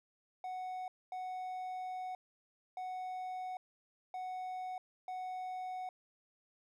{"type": "tone bursts at uneven times", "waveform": "triangle", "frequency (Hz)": 740, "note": "F#5", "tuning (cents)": 0, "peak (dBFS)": -37, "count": 5, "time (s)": [[0.44, 0.88], [1.12, 2.15], [2.77, 3.57], [4.14, 4.78], [5.08, 5.89]], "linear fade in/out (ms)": 2, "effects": []}